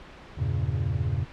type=chord; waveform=triangle; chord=E diminished seventh; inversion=none; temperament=equal; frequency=82.41 / 98 / 116.54 / 138.59 Hz; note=E2 / G2 / Bb2 / Db3; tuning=0 / 0 / 0 / 0 cents; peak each=-28 dBFS; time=0.37-1.25 s; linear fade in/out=20 ms; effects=pink hiss -46 dBFS RMS until 1.32 s + low-pass 3000 Hz 12 dB/octave